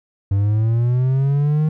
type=linear sweep; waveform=triangle; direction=up; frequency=96.9 to 156.4 Hz; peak=-12 dBFS; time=0.31-1.69 s; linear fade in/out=5 ms; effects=none